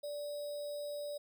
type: tone with sample-and-hold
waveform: sine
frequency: 584 Hz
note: D5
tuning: 10 cents flat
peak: -38 dBFS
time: 0.03-1.18 s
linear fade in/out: 10 ms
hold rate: 4410 Hz
effects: none